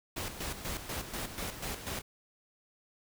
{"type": "noise with tremolo", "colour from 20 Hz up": "pink", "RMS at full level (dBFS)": -37, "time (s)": [0.16, 2.02], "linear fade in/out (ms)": 10, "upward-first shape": "square", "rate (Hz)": 4.1, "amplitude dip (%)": 60, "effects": []}